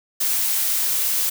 blue noise, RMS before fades -21 dBFS, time 0.2-1.3 s, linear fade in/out 10 ms, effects none

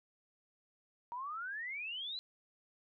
sine exponential sweep, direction up, 933 to 4100 Hz, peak -39 dBFS, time 1.12-2.19 s, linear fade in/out 0 ms, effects none

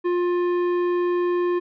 sine tone with tanh clipping, 353 Hz, F4, 19 cents sharp, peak -21 dBFS, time 0.04-1.6 s, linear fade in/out 20 ms, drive 12 dB, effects none

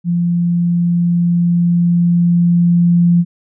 sine tone with level ramp, 172.9 Hz, F3, 17 cents flat, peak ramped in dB -12 to -7 dBFS, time 0.04-3.25 s, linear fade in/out 50 ms, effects none

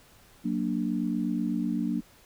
sine chord, Gb augmented, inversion none, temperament equal, 185 / 233.1 / 293.7 Hz, Gb3 / Bb3 / D4, 0 / 0 / 0 cents, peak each -31 / -29 / -31 dBFS, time 0.44-2.01 s, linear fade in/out 20 ms, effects pink hiss -57 dBFS RMS until 2.25 s

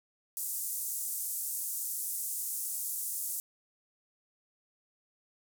white band-pass noise, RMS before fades -36 dBFS, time 0.37-3.4 s, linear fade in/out 0 ms, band 7400 to 15000 Hz, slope 24 dB/octave, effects none

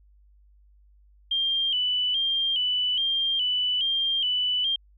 sine tone with vibrato, 3085 Hz, G7, 28 cents flat, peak -22 dBFS, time 1.31-4.76 s, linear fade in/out 5 ms, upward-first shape square, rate 1.2 Hz, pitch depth 59 cents each way, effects added 50 Hz sine -54 dBFS peak until 4.97 s

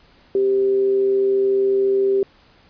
sine tone with amplitude modulation, 392 Hz, G4, in tune, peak -13 dBFS, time 0.35-2.23 s, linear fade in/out 2 ms, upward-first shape sine, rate 130 Hz, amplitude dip 30%, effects pink hiss -53 dBFS RMS until 2.69 s + resampled to 11025 Hz

